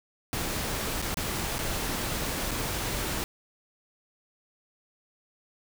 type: noise with dropouts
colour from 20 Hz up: pink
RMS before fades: -31 dBFS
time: 0.33-3.24 s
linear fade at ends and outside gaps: 0 ms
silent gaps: 1.017-1.024 / 1.143-1.171 / 1.583-1.59 / 2.51-2.515 s
effects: none